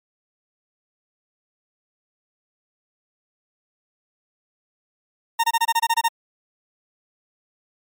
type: tone bursts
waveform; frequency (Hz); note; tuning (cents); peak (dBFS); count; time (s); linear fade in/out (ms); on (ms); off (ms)
40% pulse; 920; A#5; -23; -15; 10; 5.39-6.085; 10; 47; 25
effects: MP3 96 kbps